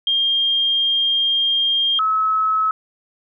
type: tone pair in turn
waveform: sine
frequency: 3211 / 1291 Hz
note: G7 / E6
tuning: +41 / -37 cents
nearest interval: octave + major third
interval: 1578 cents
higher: first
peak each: -15 dBFS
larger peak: neither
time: 0.07-1.99 / 1.99-2.71 s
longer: first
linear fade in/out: 2 ms
effects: none